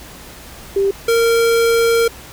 sine / square tone pair in turn, 393.8 / 461.9 Hz, G4 / A#4, +8 / -16 cents, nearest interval minor third, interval 276 cents, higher second, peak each -12 dBFS, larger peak neither, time 0.76-0.91 / 1.08-2.08 s, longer second, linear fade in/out 5 ms, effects added 60 Hz sine -44 dBFS peak until 2.32 s + pink hiss -37 dBFS RMS until 2.32 s

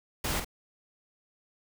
pink noise with echo, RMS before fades -31 dBFS, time 0.24-0.4 s, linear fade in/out 5 ms, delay 47 ms, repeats 1, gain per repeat -7 dB, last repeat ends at 0.447 s, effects none

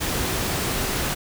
sine tone in noise, 375.8 Hz, F#4, 27 cents sharp, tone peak -35 dBFS, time 0.13-0.99 s, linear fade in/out 20 ms, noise pink, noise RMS -25 dBFS, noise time 0-1.15 s, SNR -13 dB, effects none

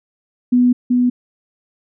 sine tone pair in turn, 246.9 / 246.9 Hz, B3 / B3, 0 / 0 cents, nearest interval unison, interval 0 cents, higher neither, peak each -9 / -11 dBFS, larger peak first, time 0.52-0.73 / 0.9-1.1 s, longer first, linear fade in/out 10 ms, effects none

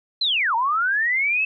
sine linear two-way sweep, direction down then up, 4186 to 879 to 2644 Hz, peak -18 dBFS, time 0.21-1.45 s, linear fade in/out 5 ms, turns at 0.55 s, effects none

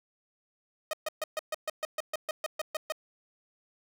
sawtooth tone bursts, 622.3 Hz, D#5, in tune, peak -26 dBFS, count 14, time 0.91-2.922 s, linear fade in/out 2 ms, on 23 ms, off 130 ms, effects none

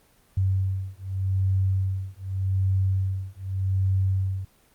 sine beating tone pair, 95 / 95.84 Hz, F#2 / G2, +46 / -39 cents, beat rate 0.84 Hz, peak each -25 dBFS, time 0.37-4.45 s, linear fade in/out 5 ms, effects pink hiss -60 dBFS RMS until 4.74 s + Opus 24 kbps

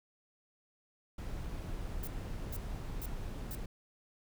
brown noise, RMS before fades -40 dBFS, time 1.18-3.66 s, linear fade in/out 5 ms
violet noise bursts, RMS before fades -44 dBFS, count 4, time 2.03-3.552 s, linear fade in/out 2 ms, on 43 ms, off 450 ms
effects none

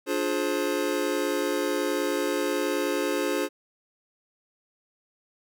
square chord, D half-diminished seventh, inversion none, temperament just, 293.7 / 352.4 / 422.9 / 528.6 Hz, D4 / F4 / Ab4 / C5, 0 / +16 / +31 / +18 cents, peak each -31 dBFS, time 0.06-3.49 s, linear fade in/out 50 ms, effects none

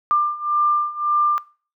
sine beating tone pair, 1191 / 1192.8 Hz, D6 / D6, +24 / +27 cents, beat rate 1.8 Hz, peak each -20 / -18 dBFS, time 0.11-1.38 s, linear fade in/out 0 ms, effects noise-tail reverb RT60 0.4 s tail -22 dB re dry

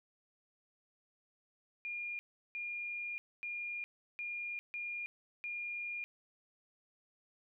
sine tone bursts at uneven times, 2417 Hz, D7, 49 cents sharp, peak -38 dBFS, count 6, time 1.85-2.19 / 2.55-3.18 / 3.43-3.84 / 4.19-4.59 / 4.74-5.06 / 5.44-6.04 s, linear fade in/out 0 ms, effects none

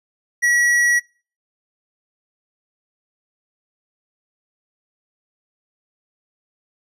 sine tone with hard clipping, 1926 Hz, B6, 44 cents flat, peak -15 dBFS, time 0.42-1 s, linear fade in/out 20 ms, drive 10 dB, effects noise-tail reverb RT60 0.4 s tail -25 dB re dry + resampled to 32000 Hz

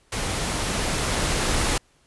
pink noise with level ramp, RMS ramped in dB -27 to -22 dBFS, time 0.12-1.78 s, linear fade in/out 5 ms, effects pink hiss -61 dBFS RMS until 2.06 s + resampled to 24000 Hz

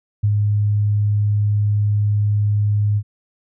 sine tone with ADSR envelope, 103.9 Hz, G#2, 1 cent sharp, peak -12 dBFS, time 0.23-3.03 s, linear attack 12 ms, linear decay 57 ms, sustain -2 dB, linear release 60 ms, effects none

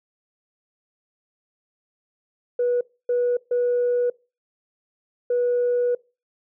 sine tone bursts at uneven times, 487.4 Hz, B4, 23 cents flat, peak -17 dBFS, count 4, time 2.59-2.81 / 3.09-3.37 / 3.51-4.1 / 5.3-5.95 s, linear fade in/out 5 ms, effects noise-tail reverb RT60 0.3 s tail -23 dB re dry + tanh soft clip ceiling -15 dBFS

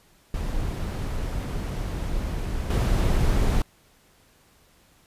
brown noise with level steps, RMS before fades -28 / -21 dBFS, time 0.34-3.62 s, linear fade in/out 2 ms, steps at 2.7 s, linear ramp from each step 5 ms, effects pink hiss -59 dBFS RMS until 5.06 s + resampled to 32000 Hz

